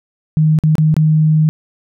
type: tone with dropouts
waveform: sine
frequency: 155.56 Hz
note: D#3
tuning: in tune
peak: -8 dBFS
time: 0.37-1.49 s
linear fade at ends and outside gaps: 0 ms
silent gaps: 0.588-0.637 / 0.754-0.782 / 0.942-0.966 s
effects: none